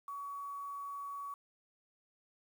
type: tone with quantisation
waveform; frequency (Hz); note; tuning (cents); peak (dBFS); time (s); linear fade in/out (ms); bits
sine; 1129; C#6; +31; -40; 0.08-1.34; 2; 10
effects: none